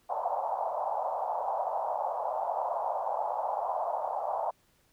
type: band-pass noise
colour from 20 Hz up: white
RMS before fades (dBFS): -32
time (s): 0.09-4.51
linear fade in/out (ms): 10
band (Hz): 600 to 930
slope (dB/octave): 48
effects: pink hiss -68 dBFS RMS until 4.92 s